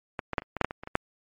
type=clicks; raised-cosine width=0.5 ms; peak=-15 / -16 / -9 / -26 / -18 / -6 / -9 / -18 / -24 / -23 / -6 dBFS; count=11; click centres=0.192 / 0.333 / 0.382 / 0.421 / 0.567 / 0.613 / 0.646 / 0.709 / 0.835 / 0.874 / 0.954 s; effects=MP3 48 kbps